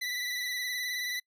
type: tone with vibrato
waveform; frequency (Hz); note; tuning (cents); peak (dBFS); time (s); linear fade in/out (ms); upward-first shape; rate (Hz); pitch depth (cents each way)
25% pulse; 1981; B6; +5; -28; 0.01-1.2; 10; triangle; 19; 44
effects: noise-tail reverb RT60 0.1 s tail -26 dB re dry